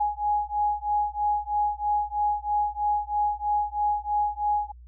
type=beating tone pair; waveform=sine; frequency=830.6 / 833.7 Hz; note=G#5 / G#5; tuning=0 / +6 cents; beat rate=3.1 Hz; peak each=-26 dBFS; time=0-4.72 s; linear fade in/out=10 ms; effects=added 60 Hz sine -44 dBFS peak until 4.87 s